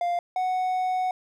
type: tone pair in turn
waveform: triangle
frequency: 698.5 / 740 Hz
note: F5 / F#5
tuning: 0 / 0 cents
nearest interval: minor second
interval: 100 cents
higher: second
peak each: -21 dBFS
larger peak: neither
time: 0.01-0.19 / 0.36-1.11 s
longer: second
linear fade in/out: 2 ms
effects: none